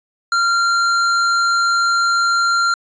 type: tone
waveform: square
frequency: 1383 Hz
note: F6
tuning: 17 cents flat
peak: -14 dBFS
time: 0.32-2.74 s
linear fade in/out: 2 ms
effects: resampled to 16000 Hz